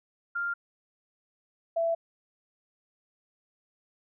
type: tone pair in turn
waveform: sine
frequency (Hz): 1396.9 / 666.3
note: F6 / E5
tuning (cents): 0 / +18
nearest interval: octave + minor second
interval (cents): 1282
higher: first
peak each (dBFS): -28 / -24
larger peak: second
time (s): 0.35-0.54 / 1.76-1.95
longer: neither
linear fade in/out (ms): 10
effects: none